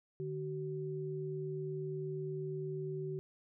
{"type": "tone pair together", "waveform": "sine", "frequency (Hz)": [150, 378.4], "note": ["D3", "F#4"], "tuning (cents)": [37, 39], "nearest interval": "octave + major third", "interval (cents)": 1602, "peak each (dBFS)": [-40, -39], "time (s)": [0.2, 3.19], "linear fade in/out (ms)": 0, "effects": []}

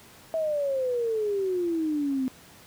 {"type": "exponential sweep", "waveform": "sine", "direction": "down", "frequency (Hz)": [654, 255.2], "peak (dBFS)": -24, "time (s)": [0.34, 2.28], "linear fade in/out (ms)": 0, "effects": ["pink hiss -51 dBFS RMS until 2.66 s", "high-pass 80 Hz 12 dB/octave"]}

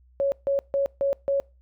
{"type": "tone bursts", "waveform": "sine", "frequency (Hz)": 555, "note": "C#5", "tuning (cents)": 2, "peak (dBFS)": -20, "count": 5, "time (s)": [0.2, 1.4], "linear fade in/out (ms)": 0, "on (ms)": 120, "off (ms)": 150, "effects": ["noise-tail reverb RT60 0.3 s tail -25 dB re dry", "added 62 Hz sine -54 dBFS peak until 1.61 s"]}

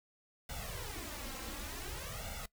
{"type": "noise with flanger", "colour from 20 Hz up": "pink", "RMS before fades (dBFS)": -43, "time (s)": [0.49, 2.46], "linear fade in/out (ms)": 5, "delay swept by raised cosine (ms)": [1.4, 3.8], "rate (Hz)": 0.55, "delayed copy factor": 0.95, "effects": ["noise-tail reverb RT60 0.1 s tail -20 dB re dry"]}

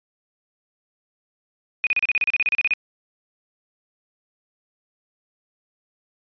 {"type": "tone bursts", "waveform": "sine", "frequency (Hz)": 2483, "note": "D#7", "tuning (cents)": -4, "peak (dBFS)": -15, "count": 15, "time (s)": [1.84, 2.736], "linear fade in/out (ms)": 0, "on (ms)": 28, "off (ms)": 34, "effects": ["tanh soft clip ceiling -13 dBFS", "resampled to 11025 Hz"]}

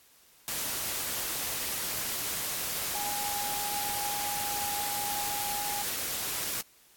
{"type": "tone in noise", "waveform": "sine", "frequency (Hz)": 821, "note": "G#5", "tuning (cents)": -20, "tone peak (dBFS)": -34, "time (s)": [2.95, 5.82], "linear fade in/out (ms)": 0, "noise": "white", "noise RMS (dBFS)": -33, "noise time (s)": [0.48, 6.61], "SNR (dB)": -4, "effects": ["white hiss -60 dBFS RMS until 6.96 s", "AAC 64 kbps"]}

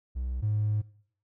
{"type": "tone pair in turn", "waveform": "triangle", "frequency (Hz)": [62.9, 105.78], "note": ["B1", "G#2"], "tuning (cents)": [32, 32], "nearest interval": "major sixth", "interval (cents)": 900, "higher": "second", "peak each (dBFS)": [-27, -21], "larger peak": "second", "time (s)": [[0.15, 0.42], [0.42, 0.82]], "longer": "second", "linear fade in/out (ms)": 20, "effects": ["noise-tail reverb RT60 0.6 s tail -23 dB re dry", "tanh soft clip ceiling -21 dBFS"]}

